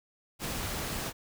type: noise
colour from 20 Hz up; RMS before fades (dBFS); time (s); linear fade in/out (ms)
pink; -35; 0.39-1.13; 50
effects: none